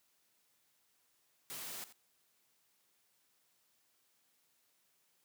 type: noise with echo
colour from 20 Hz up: white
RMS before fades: -45 dBFS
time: 1.5-1.84 s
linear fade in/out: 0 ms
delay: 85 ms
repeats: 1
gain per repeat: -14 dB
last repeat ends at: 1.925 s
effects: white hiss -75 dBFS RMS until 5.24 s + high-pass 100 Hz 12 dB/octave